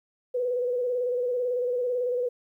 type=tone with vibrato; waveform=sine; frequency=493.9 Hz; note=B4; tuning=in tune; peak=-24 dBFS; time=0.34-2.29 s; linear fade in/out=10 ms; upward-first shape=square; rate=18 Hz; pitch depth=36 cents each way; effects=11-bit